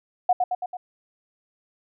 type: tone with echo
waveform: sine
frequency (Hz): 727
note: F#5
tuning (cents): -31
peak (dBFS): -14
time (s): 0.29-0.33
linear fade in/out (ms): 5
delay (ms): 110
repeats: 4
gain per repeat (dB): -4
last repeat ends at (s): 0.77
effects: none